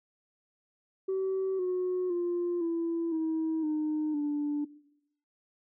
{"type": "tone with pitch steps", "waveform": "sine", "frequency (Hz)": [381.5, 365.1, 349.4, 334.4, 320.1, 306.3, 293.2], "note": ["G4", "F#4", "F4", "E4", "D#4", "D#4", "D4"], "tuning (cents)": [-47, -23, 1, 25, 49, -27, -3], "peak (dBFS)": -26, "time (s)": [1.08, 4.65], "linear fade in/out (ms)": 10, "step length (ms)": 510, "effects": ["noise-tail reverb RT60 0.8 s tail -20 dB re dry", "tanh soft clip ceiling -25 dBFS"]}